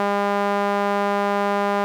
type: tone with band-pass filter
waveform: sawtooth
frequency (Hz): 202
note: G#3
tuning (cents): -48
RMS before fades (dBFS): -21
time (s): 0-1.84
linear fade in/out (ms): 0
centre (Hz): 870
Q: 1.2
effects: 8-bit